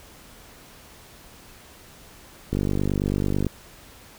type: click train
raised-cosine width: 3 ms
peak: -11 dBFS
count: 47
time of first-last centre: 2.53-3.467 s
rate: 49.1 Hz
effects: pink hiss -48 dBFS RMS until 4.18 s